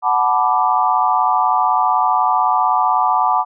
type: chord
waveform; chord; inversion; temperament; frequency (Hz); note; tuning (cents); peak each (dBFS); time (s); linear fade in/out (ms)
sine; B minor seventh; second; equal with one note detuned; 740 / 871.9 / 987.8 / 1174.7; F#5 / A5 / B5 / D6; 0 / -16 / 0 / 0; -18; 0.02-3.45; 50
effects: none